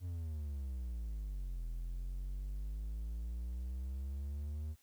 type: exponential two-way sweep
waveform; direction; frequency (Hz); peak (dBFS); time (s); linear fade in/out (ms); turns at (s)
triangle; down then up; 91 to 41.13 to 78.1; -36; 0-4.76; 50; 1.67
effects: white hiss -71 dBFS RMS until 4.82 s